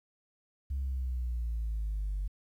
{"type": "exponential sweep", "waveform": "sine", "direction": "down", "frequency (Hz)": [69.3, 47.35], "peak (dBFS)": -29, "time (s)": [0.7, 2.28], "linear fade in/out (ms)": 10, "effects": ["tanh soft clip ceiling -28 dBFS", "11-bit"]}